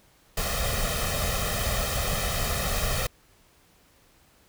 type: noise with comb filter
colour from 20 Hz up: pink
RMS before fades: -27 dBFS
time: 0.37-3.07 s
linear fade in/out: 5 ms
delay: 1.6 ms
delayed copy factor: +0.85
effects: pink hiss -60 dBFS RMS until 4.48 s